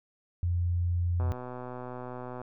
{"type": "tone", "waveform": "sine", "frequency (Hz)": 87.31, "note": "F2", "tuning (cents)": 0, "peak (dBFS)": -25, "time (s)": [0.43, 1.32], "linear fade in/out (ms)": 0}
{"type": "click train", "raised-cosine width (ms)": 1, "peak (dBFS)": -26, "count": 153, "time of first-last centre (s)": [1.2, 2.416], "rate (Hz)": 125}
{"effects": []}